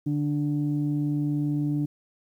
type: tone pair together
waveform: sine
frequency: 146.83 / 293.7 Hz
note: D3 / D4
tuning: 0 / 0 cents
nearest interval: octave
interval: 1200 cents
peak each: -25 dBFS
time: 0.06-1.86 s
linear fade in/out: 10 ms
effects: tanh soft clip ceiling -17 dBFS + 10-bit